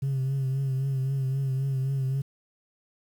sine tone with vibrato, 134.3 Hz, C3, 46 cents sharp, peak -22 dBFS, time 0.02-2.22 s, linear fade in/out 10 ms, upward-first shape triangle, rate 3.8 Hz, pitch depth 52 cents each way, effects tanh soft clip ceiling -23 dBFS + 9-bit

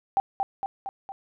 sine tone with echo, 784 Hz, G5, in tune, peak -18 dBFS, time 0.17-0.2 s, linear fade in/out 0 ms, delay 230 ms, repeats 4, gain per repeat -4 dB, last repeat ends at 1.12 s, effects none

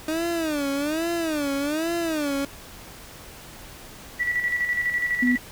30% pulse tone with vibrato, 307.3 Hz, D#4, 21 cents flat, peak -21 dBFS, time 0.08-2.45 s, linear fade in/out 2 ms, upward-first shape sine, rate 1.2 Hz, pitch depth 180 cents each way
sine tone with tremolo, 1951 Hz, B6, 22 cents flat, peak -20 dBFS, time 4.19-5.38 s, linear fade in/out 20 ms, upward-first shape square, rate 12 Hz, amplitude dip 50%
sine tone, 248.6 Hz, B3, 12 cents sharp, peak -18 dBFS, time 5.22-5.36 s, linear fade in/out 10 ms
effects pink hiss -43 dBFS RMS until 5.51 s

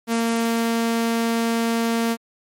sawtooth tone, 230 Hz, A#3, 23 cents flat, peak -15 dBFS, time 0.07-2.17 s, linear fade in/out 50 ms, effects MP3 64 kbps

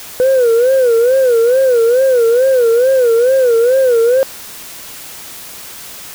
sine tone with vibrato, 493.9 Hz, B4, in tune, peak -5 dBFS, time 0.2-4.23 s, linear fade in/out 0 ms, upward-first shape sine, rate 2.3 Hz, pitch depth 140 cents each way, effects tanh soft clip ceiling -6 dBFS + white hiss -31 dBFS RMS until 6.14 s

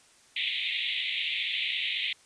white band-pass noise, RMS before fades -31 dBFS, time 0.36-2.13 s, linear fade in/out 5 ms, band 2000 to 3800 Hz, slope 96 dB/octave, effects white hiss -59 dBFS RMS until 2.25 s + resampled to 22050 Hz

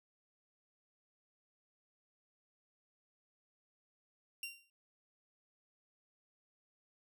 sawtooth tone with exponential decay, 2765 Hz, F7, 18 cents flat, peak -35 dBFS, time 4.43-4.7 s, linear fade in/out 2 ms, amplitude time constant 57 ms, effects none

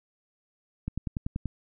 click train, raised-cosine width 5 ms, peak -18 dBFS, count 7, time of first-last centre 0.88-1.457 s, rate 10.4 Hz, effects none

